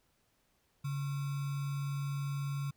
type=tone with sample-and-hold; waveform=sine; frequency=140.5 Hz; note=C#3; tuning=24 cents sharp; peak=-33 dBFS; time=0.84-2.71 s; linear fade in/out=10 ms; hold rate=1225 Hz; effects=pink hiss -74 dBFS RMS until 2.76 s